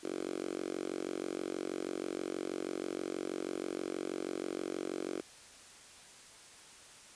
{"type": "tone with high-pass filter", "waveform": "5% pulse", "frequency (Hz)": 46.25, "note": "F#1", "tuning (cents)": 0, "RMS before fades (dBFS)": -39, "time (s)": [0.03, 5.21], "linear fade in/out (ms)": 10, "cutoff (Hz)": 340, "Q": 3.5, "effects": ["white hiss -55 dBFS RMS until 7.15 s", "resampled to 22050 Hz"]}